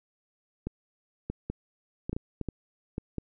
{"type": "clicks", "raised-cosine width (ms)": 3, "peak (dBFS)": -19, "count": 10, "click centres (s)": [0.67, 1.3, 1.5, 2.095, 2.13, 2.165, 2.413, 2.487, 2.981, 3.183], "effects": []}